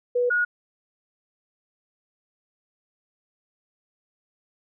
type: tone pair in turn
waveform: sine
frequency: 489.5 / 1447.9 Hz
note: B4 / F#6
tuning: -15 / -38 cents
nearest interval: octave + perfect fifth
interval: 1877 cents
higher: second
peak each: -19 dBFS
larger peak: neither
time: 0.15-0.3 / 0.3-0.45 s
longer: neither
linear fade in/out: 10 ms
effects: none